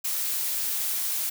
blue noise, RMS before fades -28 dBFS, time 0.04-1.3 s, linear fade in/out 10 ms, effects none

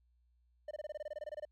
triangle tone bursts, 603 Hz, D5, 46 cents sharp, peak -37 dBFS, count 15, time 0.68-1.452 s, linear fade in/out 5 ms, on 30 ms, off 23 ms, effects added 60 Hz sine -69 dBFS peak until 1.51 s

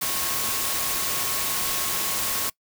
sine tone in noise, 1091 Hz, C#6, 28 cents flat, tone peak -37 dBFS, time 0.01-2.5 s, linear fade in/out 10 ms, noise white, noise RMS -26 dBFS, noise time 0.01-2.5 s, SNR -14 dB, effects noise-tail reverb RT60 0.1 s tail -23 dB re dry

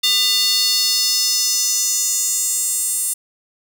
square tone with high-pass filter sweep, 400.3 Hz, G4, 36 cents sharp, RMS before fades -18 dBFS, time 0.03-3.14 s, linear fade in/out 10 ms, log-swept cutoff 3700 to 9000 Hz, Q 3.8, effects none

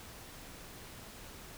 silence, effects pink hiss -50 dBFS RMS until 1.57 s

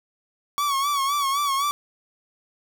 45% pulse tone with vibrato, 1123 Hz, C#6, 22 cents sharp, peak -21 dBFS, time 0.58-1.71 s, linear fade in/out 0 ms, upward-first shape sine, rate 3.9 Hz, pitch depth 71 cents each way, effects none

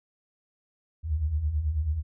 sine beating tone pair, 69.3 / 78.5 Hz, C#2 / D#2, 0 / +16 cents, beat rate 9.2 Hz, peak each -32 / -25 dBFS, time 1.03-2.03 s, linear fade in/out 50 ms, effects none

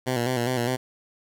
10% pulse tone with vibrato, 123.47 Hz, B2, in tune, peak -15 dBFS, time 0.06-0.77 s, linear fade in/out 20 ms, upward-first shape square, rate 4.9 Hz, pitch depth 62 cents each way, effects none

